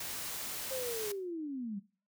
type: noise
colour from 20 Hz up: white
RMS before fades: -40 dBFS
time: 0-1.12 s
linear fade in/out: 5 ms
type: linear sweep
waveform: sine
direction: down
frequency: 536 to 189.3 Hz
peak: -36 dBFS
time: 0.7-1.8 s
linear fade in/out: 20 ms
effects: noise-tail reverb RT60 0.4 s tail -20 dB re dry

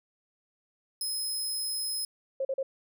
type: tone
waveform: 20% pulse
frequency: 5120 Hz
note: D#8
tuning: 49 cents sharp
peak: -25 dBFS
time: 1.01-2.05 s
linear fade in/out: 2 ms
type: tone bursts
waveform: sine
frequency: 536 Hz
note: C5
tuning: 42 cents sharp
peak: -27 dBFS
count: 3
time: 2.4-2.63 s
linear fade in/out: 5 ms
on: 50 ms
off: 40 ms
effects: none

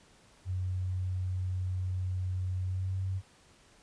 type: tone with pitch glide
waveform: sine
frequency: 92.2 to 94.74 Hz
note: F#2 to F#2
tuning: -6 to +41 cents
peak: -30 dBFS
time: 0.45-3.22 s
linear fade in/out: 50 ms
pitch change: +47 cents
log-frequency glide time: 2.64-2.98 s
effects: pink hiss -61 dBFS RMS until 3.82 s + resampled to 22050 Hz

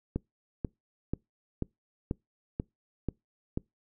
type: click train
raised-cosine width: 3 ms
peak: -17 dBFS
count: 8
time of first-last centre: 0.16-3.575 s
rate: 2.05 Hz
effects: noise-tail reverb RT60 0.2 s tail -26 dB re dry

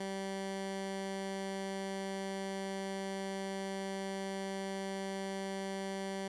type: tone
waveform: 15% pulse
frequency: 193.9 Hz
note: G3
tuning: 19 cents flat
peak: -31 dBFS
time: 0-6.28 s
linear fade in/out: 5 ms
effects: resampled to 24000 Hz + 11-bit

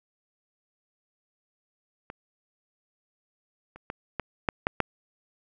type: clicks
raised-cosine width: 0.5 ms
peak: -23 / -30 / -18 / -14 / -8 / -8 / -7 dBFS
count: 7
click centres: 2.101 / 3.76 / 3.901 / 4.197 / 4.488 / 4.669 / 4.803 s
effects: none

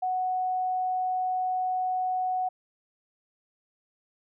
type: tone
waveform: sine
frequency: 740 Hz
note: F#5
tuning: in tune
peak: -25 dBFS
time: 0.02-2.49 s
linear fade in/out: 10 ms
effects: none

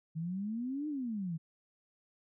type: exponential two-way sweep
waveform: sine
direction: up then down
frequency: 155.56 to 308.6 to 155.56 Hz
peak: -34 dBFS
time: 0.15-1.38 s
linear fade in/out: 20 ms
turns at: 0.88 s
effects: none

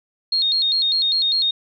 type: tone with vibrato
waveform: sine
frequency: 3970 Hz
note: B7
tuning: 8 cents sharp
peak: -16 dBFS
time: 0.32-1.51 s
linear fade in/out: 5 ms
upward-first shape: square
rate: 5 Hz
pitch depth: 120 cents each way
effects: none

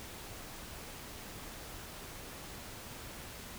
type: silence
effects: pink hiss -47 dBFS RMS until 3.58 s

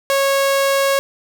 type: tone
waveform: sawtooth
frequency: 550 Hz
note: C#5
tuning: 14 cents flat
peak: -10 dBFS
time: 0.1-0.99 s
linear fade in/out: 0 ms
effects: 8-bit

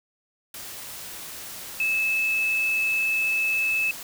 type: tone in noise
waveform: sine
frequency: 2608 Hz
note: E7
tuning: 19 cents flat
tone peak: -21 dBFS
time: 1.8-3.91 s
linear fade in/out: 2 ms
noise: white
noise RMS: -38 dBFS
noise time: 0.54-4.03 s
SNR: +14 dB
effects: none

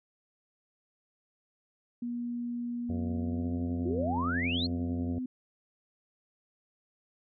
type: tone with pitch glide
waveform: sine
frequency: 239.7 to 253.7 Hz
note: A#3 to B3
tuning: +48 to +47 cents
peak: -32 dBFS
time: 2.02-5.26 s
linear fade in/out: 5 ms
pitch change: +99 cents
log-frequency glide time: 3.15-3.54 s
type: harmonic tone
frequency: 88.2 Hz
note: F2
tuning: 18 cents sharp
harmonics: 1 / 2 / 3 / 4 / 5 / 6 / 7 / 8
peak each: -34 / -40 / -44 / -46 / -48 / -50 / -51 / -52 dBFS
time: 2.89-5.19 s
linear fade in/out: 5 ms
type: exponential sweep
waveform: sine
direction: up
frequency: 329.5 to 4435 Hz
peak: -31 dBFS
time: 3.85-4.67 s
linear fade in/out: 10 ms
effects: none

